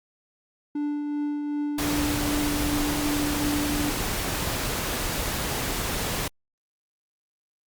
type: tone with tremolo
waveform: triangle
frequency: 293.5 Hz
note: D4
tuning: 1 cent flat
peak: -22 dBFS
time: 0.75-3.9 s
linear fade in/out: 5 ms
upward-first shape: triangle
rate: 2.6 Hz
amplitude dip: 35%
type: noise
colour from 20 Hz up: pink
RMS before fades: -28 dBFS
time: 1.78-6.28 s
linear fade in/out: 5 ms
effects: Opus 48 kbps